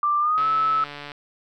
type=tone with pitch glide; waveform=sine; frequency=1181 to 1302.9 Hz; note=D6 to E6; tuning=+9 to -21 cents; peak=-18 dBFS; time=0.03-0.84 s; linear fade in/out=2 ms; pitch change=+170 cents; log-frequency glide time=0.19-0.46 s
type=click train; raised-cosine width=0.3 ms; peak=-20 dBFS; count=108; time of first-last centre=0.38-1.118 s; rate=145 Hz
effects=none